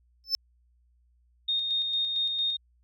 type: tone with exponential growth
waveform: triangle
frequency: 5274 Hz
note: E8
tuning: in tune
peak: -17 dBFS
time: 0.24-0.35 s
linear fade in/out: 0 ms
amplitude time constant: 22 ms
type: tone with tremolo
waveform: sine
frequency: 3690 Hz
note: A#7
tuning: 18 cents flat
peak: -24 dBFS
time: 1.48-2.57 s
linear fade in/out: 10 ms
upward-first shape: square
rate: 4.4 Hz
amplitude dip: 35%
effects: tanh soft clip ceiling -13 dBFS + added 60 Hz sine -62 dBFS peak until 2.83 s